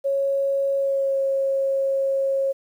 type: tone with pitch glide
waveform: sine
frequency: 551 to 543.4 Hz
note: C#5 to C#5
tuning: -11 to -35 cents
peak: -19 dBFS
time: 0.04-2.53 s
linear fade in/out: 20 ms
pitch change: -24 cents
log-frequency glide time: 0.76-1.19 s
effects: 9-bit